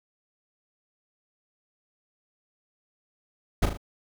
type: noise with echo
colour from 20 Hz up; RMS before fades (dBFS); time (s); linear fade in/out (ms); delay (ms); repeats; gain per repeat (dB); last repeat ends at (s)
brown; -18; 3.62-3.66; 10; 38; 3; -6; 3.774
effects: none